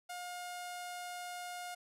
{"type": "tone with low-pass filter", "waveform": "sawtooth", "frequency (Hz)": 713, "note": "F5", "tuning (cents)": 36, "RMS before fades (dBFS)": -44, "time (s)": [0.09, 1.75], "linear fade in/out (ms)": 10, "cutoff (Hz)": 11000, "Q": 1.6, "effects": []}